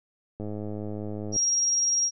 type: click train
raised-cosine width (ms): 2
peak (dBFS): -22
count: 102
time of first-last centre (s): 0.4-1.362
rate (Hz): 105
type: tone with tremolo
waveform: sine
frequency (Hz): 5630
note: F8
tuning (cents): +13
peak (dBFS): -20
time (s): 1.32-2.11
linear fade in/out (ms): 50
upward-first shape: sine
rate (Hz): 20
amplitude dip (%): 25
effects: none